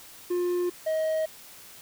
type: tone pair in turn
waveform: triangle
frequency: 354.6 / 631.8 Hz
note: F4 / D#5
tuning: +26 / +26 cents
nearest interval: minor seventh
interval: 1000 cents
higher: second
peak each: -22 dBFS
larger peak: neither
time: 0.3-0.7 / 0.86-1.26 s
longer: neither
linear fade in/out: 10 ms
effects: white hiss -48 dBFS RMS until 1.81 s